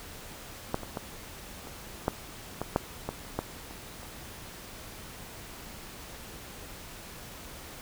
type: clicks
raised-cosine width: 1 ms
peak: -13 / -25 / -18 / -29 / -11 / -17 / -9 / -17 / -14 / -30 / -30 dBFS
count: 11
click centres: 0.744 / 0.833 / 0.972 / 1.672 / 2.081 / 2.616 / 2.761 / 3.09 / 3.39 / 3.71 / 4.032 s
effects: pink hiss -45 dBFS RMS until 7.81 s